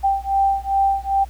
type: beating tone pair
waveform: sine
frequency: 784 / 786.5 Hz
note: G5 / G5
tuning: 0 / +6 cents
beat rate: 2.5 Hz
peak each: -19 dBFS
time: 0.03-1.25 s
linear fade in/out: 20 ms
effects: added 60 Hz sine -34 dBFS peak until 1.29 s + pink hiss -50 dBFS RMS until 1.29 s